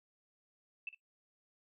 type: tone with echo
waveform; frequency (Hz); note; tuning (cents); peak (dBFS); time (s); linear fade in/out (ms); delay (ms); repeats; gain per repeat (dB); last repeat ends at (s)
sine; 2644; E7; +5; -38; 0.87-0.89; 2; 57; 1; -12; 0.947
effects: noise-tail reverb RT60 0.1 s tail -17 dB re dry